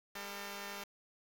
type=tone pair together; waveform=5% pulse; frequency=200.9 / 451 Hz; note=G3 / A4; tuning=+43 / +43 cents; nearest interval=octave + major second; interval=1400 cents; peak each=-33 / -35 dBFS; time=0.15-0.84 s; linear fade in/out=5 ms; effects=resampled to 32000 Hz + 9-bit